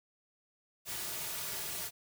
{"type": "noise with comb filter", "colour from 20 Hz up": "white", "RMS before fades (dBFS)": -39, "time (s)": [0.85, 1.91], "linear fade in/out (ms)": 50, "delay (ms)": 3.8, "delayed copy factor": -0.7, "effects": []}